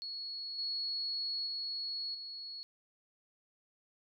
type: tone with level steps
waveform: sine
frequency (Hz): 4354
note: C#8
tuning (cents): -32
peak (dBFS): -39 / -34 / -36 / -42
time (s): 0.02-2.63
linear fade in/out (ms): 0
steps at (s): 0.58 / 1.46 / 2.14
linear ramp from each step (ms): 10
effects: none